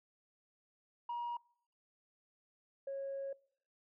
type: tone pair in turn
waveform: sine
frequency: 953 / 548.2 Hz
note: A#5 / C#5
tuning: +38 / -19 cents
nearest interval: minor seventh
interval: 957 cents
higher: first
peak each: -35 / -37 dBFS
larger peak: first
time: 1.09-1.37 / 2.87-3.33 s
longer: second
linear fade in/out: 5 ms
effects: noise-tail reverb RT60 0.6 s tail -24 dB re dry + tanh soft clip ceiling -35 dBFS